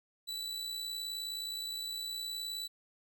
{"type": "tone with amplitude modulation", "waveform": "40% pulse", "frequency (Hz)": 3959, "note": "B7", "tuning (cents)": 3, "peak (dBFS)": -34, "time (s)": [0.27, 2.68], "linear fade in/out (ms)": 20, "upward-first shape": "sine", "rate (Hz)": 59.3, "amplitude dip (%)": 45, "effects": []}